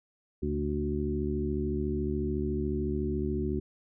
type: harmonic tone with a mistuned harmonic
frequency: 73.9 Hz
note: D2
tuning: 11 cents sharp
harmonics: 1 / 2 / 3 / 4 / 5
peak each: -33 / -37 / -34 / -36 / -33 dBFS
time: 0.42-3.6 s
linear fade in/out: 10 ms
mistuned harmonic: 2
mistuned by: -42 cents
effects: none